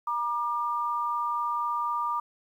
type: tone pair together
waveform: sine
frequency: 952.1 / 1196 Hz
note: A#5 / D6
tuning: +36 / +31 cents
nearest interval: major third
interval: 395 cents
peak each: -30 / -28 dBFS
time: 0.07-2.2 s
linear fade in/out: 5 ms
effects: 10-bit